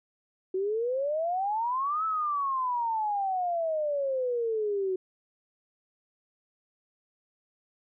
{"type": "exponential two-way sweep", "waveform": "sine", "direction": "up then down", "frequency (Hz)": [368, 1318.5, 368], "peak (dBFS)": -26, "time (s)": [0.54, 4.96], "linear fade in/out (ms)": 5, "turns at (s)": 2.05, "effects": []}